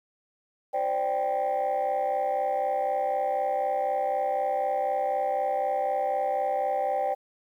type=chord; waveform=sine; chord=C suspended second; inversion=none; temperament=equal; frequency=523.3 / 587.3 / 784 Hz; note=C5 / D5 / G5; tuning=0 / 0 / 0 cents; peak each=-29 / -28 / -25 dBFS; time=0.73-7.15 s; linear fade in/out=20 ms; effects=tanh soft clip ceiling -20 dBFS + 10-bit